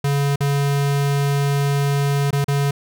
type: tone with dropouts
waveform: square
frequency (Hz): 141.3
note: C#3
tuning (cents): +34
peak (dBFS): -17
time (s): 0.04-2.71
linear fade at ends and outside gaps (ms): 5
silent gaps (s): 0.359-0.405 / 2.308-2.328 / 2.444-2.481
effects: none